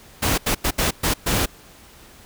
pink noise bursts at uneven times, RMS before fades -20 dBFS, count 6, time 0.22-0.38 / 0.46-0.55 / 0.64-0.71 / 0.78-0.91 / 1.03-1.14 / 1.26-1.46 s, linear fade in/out 10 ms, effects pink hiss -47 dBFS RMS until 2.25 s

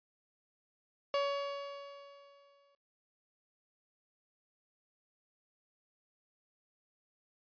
30% pulse tone with exponential decay, 563 Hz, C#5, 27 cents sharp, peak -26 dBFS, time 1.14-2.75 s, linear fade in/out 1 ms, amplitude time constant 350 ms, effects noise-tail reverb RT60 0.7 s tail -25 dB re dry + resampled to 11025 Hz

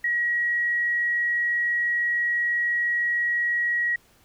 sine tone, 1907 Hz, A#6, 39 cents sharp, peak -21 dBFS, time 0.04-3.96 s, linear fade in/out 5 ms, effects pink hiss -59 dBFS RMS until 4.24 s

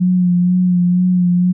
sine tone with vibrato, 179.5 Hz, F3, 48 cents sharp, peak -10 dBFS, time 0-1.53 s, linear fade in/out 20 ms, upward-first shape sine, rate 2.1 Hz, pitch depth 28 cents each way, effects none

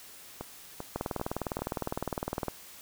two click trains, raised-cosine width 1 ms, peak -17 / -22 dBFS, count 31 / 4, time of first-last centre 0.96-2.483 / 0.41-1.591 s, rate 19.7 / 2.54 Hz, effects white hiss -50 dBFS RMS until 2.81 s

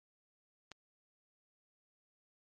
click, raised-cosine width 0.2 ms, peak -30 dBFS, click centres 0.717 s, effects MP3 48 kbps

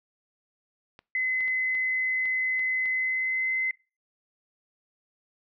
clicks, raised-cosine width 0.3 ms, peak -31 dBFS, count 7, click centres 0.991 / 1.407 / 1.48 / 1.751 / 2.256 / 2.594 / 2.858 s
sine tone with pitch glide, 2036 to 2054 Hz, C7 to C7, -48 to -33 cents, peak -24 dBFS, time 1.15-3.71 s, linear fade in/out 2 ms, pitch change +15 cents, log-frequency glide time 2.92-3.53 s
effects noise-tail reverb RT60 0.3 s tail -23 dB re dry

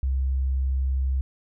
sine tone, 66.1 Hz, C2, 18 cents sharp, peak -21 dBFS, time 0.03-1.21 s, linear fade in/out 0 ms, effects none

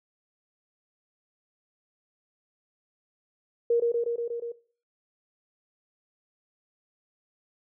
sine tone with echo, 470 Hz, A#4, 14 cents sharp, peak -19 dBFS, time 3.7-3.8 s, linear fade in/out 5 ms, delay 120 ms, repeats 6, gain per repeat -2 dB, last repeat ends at 4.52 s, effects noise-tail reverb RT60 0.4 s tail -18 dB re dry

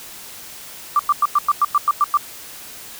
sine tone bursts, 1175 Hz, D6, 1 cent sharp, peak -11 dBFS, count 10, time 0.96-2.172 s, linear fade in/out 2 ms, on 33 ms, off 98 ms, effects white hiss -37 dBFS RMS until 2.99 s

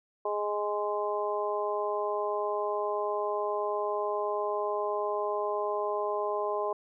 harmonic tone, 207.7 Hz, G#3, in tune, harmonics 2 / 3 / 4 / 5, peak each -32 / -33 / -36 / -34 dBFS, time 0.25-6.73 s, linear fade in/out 5 ms, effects none

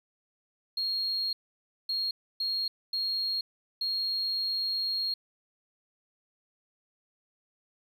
triangle tone bursts at uneven times, 4264 Hz, C8, 32 cents sharp, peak -25 dBFS, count 5, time 0.77-1.33 / 1.89-2.11 / 2.4-2.68 / 2.93-3.41 / 3.81-5.14 s, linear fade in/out 5 ms, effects tanh soft clip ceiling -25 dBFS

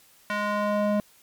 square tone with band-pass filter sweep, 207.7 Hz, G#3, in tune, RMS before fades -25 dBFS, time 0.3-1 s, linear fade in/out 0 ms, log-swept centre 1600 to 450 Hz, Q 1.3, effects white hiss -57 dBFS RMS until 1.22 s + MP3 96 kbps

